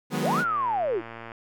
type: chord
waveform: sawtooth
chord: G# minor seventh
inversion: second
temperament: equal with one note detuned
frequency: 155.56 / 182.77 / 207.7 / 246.9 Hz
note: D#3 / F#3 / G#3 / B3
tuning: 0 / -21 / 0 / 0 cents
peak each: -27 dBFS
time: 0.1-0.45 s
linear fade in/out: 50 ms
type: linear two-way sweep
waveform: sine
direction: up then down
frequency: 292.6 to 1480 to 292.6 Hz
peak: -23 dBFS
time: 0.21-1.02 s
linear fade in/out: 50 ms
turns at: 0.41 s
type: click train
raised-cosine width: 0.5 ms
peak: -24 dBFS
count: 102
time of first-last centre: 0.44-1.318 s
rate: 115 Hz
effects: none